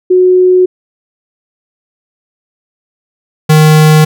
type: tone pair in turn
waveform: sine / square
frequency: 366.6 / 154.72 Hz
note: F#4 / D#3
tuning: -16 / -9 cents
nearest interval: octave + minor third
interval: 1493 cents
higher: first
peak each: -3 dBFS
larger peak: neither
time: 0.1-0.66 / 3.49-4.05 s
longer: neither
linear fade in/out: 10 ms
effects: none